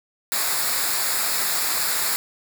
white noise with comb filter, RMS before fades -23 dBFS, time 0.32-2.16 s, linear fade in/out 0 ms, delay 0.33 ms, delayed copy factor -0.65, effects none

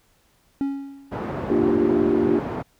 triangle tone with exponential decay, 276.6 Hz, C#4, 4 cents flat, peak -17 dBFS, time 0.61-1.3 s, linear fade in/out 0 ms, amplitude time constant 150 ms
pink band-pass noise, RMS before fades -29 dBFS, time 1.11-2.63 s, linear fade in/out 20 ms, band 120 to 960 Hz, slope 12 dB/octave
sine chord, G minor seventh, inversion first, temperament equal with one note detuned, 233.1 / 298.8 / 349.2 / 392 Hz, Bb3 / D4 / F4 / G4, 0 / +30 / 0 / 0 cents, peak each -24 / -22 / -21 / -22 dBFS, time 1.5-2.39 s, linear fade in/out 2 ms
effects pink hiss -62 dBFS RMS until 2.79 s

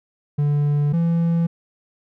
triangle tone pair in turn, 145.9 / 167.96 Hz, D3 / E3, -11 / +33 cents, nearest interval major second, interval 244 cents, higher second, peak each -14 dBFS, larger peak neither, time 0.38-0.93 / 0.93-1.47 s, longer first, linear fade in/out 10 ms, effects none

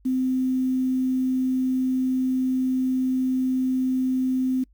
sine tone with quantisation, 258.3 Hz, C4, 22 cents flat, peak -20 dBFS, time 0.05-4.64 s, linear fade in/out 10 ms, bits 8, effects noise-tail reverb RT60 0.1 s tail -26 dB re dry + added 50 Hz sine -54 dBFS peak until 4.73 s

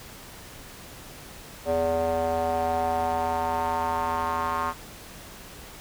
square tone with band-pass filter sweep, 82.41 Hz, E2, in tune, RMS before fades -26 dBFS, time 1.65-4.74 s, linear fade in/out 50 ms, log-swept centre 580 to 1100 Hz, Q 4.4, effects pink hiss -44 dBFS RMS until 5.8 s

